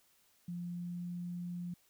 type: tone with pitch glide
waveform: sine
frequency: 174.61 to 175.72 Hz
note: F3 to F3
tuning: 0 to +11 cents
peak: -38 dBFS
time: 0.48-1.74 s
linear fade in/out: 5 ms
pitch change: +11 cents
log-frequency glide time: 0.65-1.09 s
effects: white hiss -70 dBFS RMS until 1.89 s